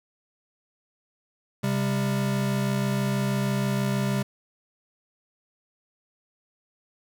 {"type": "tone pair together", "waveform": "square", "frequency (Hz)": [132.95, 199.2], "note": ["C3", "G3"], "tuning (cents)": [28, 28], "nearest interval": "perfect fifth", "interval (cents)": 700, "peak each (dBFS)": -27, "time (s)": [1.63, 4.23], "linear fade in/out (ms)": 10, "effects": ["8-bit"]}